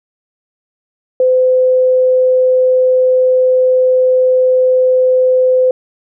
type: tone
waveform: sine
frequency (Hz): 511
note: C5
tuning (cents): -41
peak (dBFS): -7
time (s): 1.2-5.71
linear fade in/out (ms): 2
effects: none